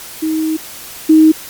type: tone pair in turn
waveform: sine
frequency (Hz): 315.7 / 314.5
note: D#4 / D#4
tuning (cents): +25 / +19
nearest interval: unison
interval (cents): 6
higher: first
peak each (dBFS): -13 / -3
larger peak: second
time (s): 0.22-0.57 / 1.09-1.32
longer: first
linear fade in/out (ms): 10
effects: white hiss -31 dBFS RMS until 1.49 s + MP3 96 kbps